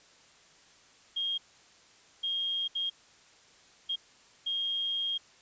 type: tone bursts at uneven times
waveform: sine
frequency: 3240 Hz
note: G#7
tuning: 43 cents flat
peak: -29 dBFS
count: 5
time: 1.16-1.38 / 2.23-2.68 / 2.75-2.9 / 3.89-3.96 / 4.46-5.18 s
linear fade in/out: 10 ms
effects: white hiss -59 dBFS RMS until 5.41 s + resampled to 16000 Hz